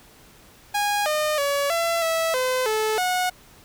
sawtooth tone with pitch steps, 822 / 609 / 566 / 673 / 654 / 511 / 434.4 / 730 Hz, G#5 / D#5 / C#5 / E5 / E5 / C5 / A4 / F#5, -18 / -37 / +36 / +36 / -14 / -41 / -22 / -24 cents, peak -17 dBFS, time 0.74-3.3 s, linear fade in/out 10 ms, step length 320 ms, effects pink hiss -51 dBFS RMS until 3.64 s

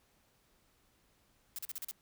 blue noise bursts, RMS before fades -41 dBFS, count 6, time 1.56-1.911 s, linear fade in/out 0 ms, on 26 ms, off 39 ms, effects pink hiss -71 dBFS RMS until 2.01 s

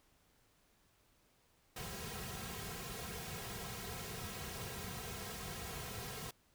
pink noise with comb filter, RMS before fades -45 dBFS, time 1.76-6.31 s, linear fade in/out 5 ms, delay 3.4 ms, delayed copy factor -0.85, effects pink hiss -72 dBFS RMS until 6.54 s

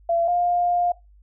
sine tone pair in turn, 678 / 704.8 Hz, E5 / F5, +49 / +16 cents, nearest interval minor second, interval 67 cents, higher second, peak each -18 dBFS, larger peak neither, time 0.09-0.28 / 0.28-0.92 s, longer second, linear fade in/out 5 ms, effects noise-tail reverb RT60 0.2 s tail -19 dB re dry + added 50 Hz sine -49 dBFS peak until 1.22 s

